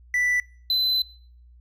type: tone pair in turn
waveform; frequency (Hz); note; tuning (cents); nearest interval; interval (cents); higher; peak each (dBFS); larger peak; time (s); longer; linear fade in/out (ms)
triangle; 1975.5 / 4034; B6 / B7; 0 / +36; octave; 1236; second; -18; neither; 0.14-0.4 / 0.7-1.02; second; 2
effects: noise-tail reverb RT60 0.6 s tail -26 dB re dry + added 60 Hz sine -48 dBFS peak until 1.6 s